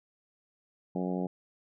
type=harmonic tone; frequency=91.2 Hz; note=F#2; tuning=24 cents flat; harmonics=2 / 3 / 4 / 5 / 6 / 7 / 8 / 9; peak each=-32 / -36 / -38 / -40 / -42 / -43 / -44 / -45 dBFS; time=0.95-1.27 s; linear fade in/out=5 ms; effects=none